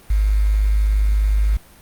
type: tone with quantisation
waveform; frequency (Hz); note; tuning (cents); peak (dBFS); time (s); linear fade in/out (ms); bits
sine; 51.5; G#1; -14; -13; 0.1-1.57; 5; 6
effects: pink hiss -47 dBFS RMS until 1.81 s + Opus 32 kbps